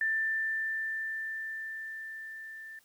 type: tone with level ramp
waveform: sine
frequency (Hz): 1777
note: A6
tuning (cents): +17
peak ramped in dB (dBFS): -26 to -43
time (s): 0.01-2.79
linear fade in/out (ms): 2
effects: white hiss -66 dBFS RMS until 2.84 s